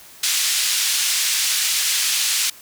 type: band-pass noise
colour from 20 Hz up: white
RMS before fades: -20 dBFS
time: 0.23-2.5 s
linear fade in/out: 5 ms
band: 2400 to 7800 Hz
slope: 12 dB/octave
effects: white hiss -44 dBFS RMS until 2.61 s